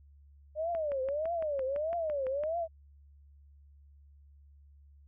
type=tone with vibrato; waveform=sine; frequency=598 Hz; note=D5; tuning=31 cents sharp; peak=-30 dBFS; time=0.55-2.68 s; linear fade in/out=50 ms; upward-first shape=triangle; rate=1.6 Hz; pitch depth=270 cents each way
type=click train; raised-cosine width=0.5 ms; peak=-30 dBFS; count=11; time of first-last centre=0.75-2.436 s; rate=5.93 Hz
effects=added 71 Hz sine -55 dBFS peak until 5.07 s